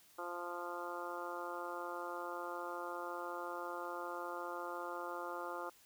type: harmonic tone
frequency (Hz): 174.61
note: F3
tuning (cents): 0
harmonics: 2 / 3 / 4 / 5 / 6 / 7 / 8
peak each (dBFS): -48 / -47 / -50 / -48 / -49 / -47 / -50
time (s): 0.18-5.7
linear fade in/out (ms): 10
effects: white hiss -65 dBFS RMS until 5.85 s